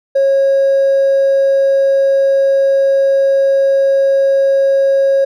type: tone with hard clipping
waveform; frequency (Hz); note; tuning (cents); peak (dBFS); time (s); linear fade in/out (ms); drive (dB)
triangle; 546; C#5; -26; -8; 0.15-5.25; 10; 2
effects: none